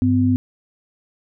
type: tone pair together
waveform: sine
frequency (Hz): 100 / 253.7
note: G2 / B3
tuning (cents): +35 / +47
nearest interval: octave + major third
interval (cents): 1612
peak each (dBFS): -18 / -15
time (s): 0.02-0.36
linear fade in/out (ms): 0
effects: none